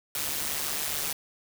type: noise with amplitude modulation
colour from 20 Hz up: white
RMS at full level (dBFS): -28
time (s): 0.15-1.13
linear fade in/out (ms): 2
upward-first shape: sine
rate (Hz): 147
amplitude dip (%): 65
effects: none